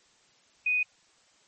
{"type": "tone", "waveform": "sine", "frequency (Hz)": 2489, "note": "D#7", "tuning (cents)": 0, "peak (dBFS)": -23, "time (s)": [0.66, 0.83], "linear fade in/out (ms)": 5, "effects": ["white hiss -63 dBFS RMS until 1.47 s", "MP3 32 kbps"]}